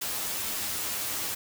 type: noise with comb filter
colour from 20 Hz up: white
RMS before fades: -32 dBFS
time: 0.01-1.35 s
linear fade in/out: 10 ms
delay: 9.7 ms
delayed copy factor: +0.75
effects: none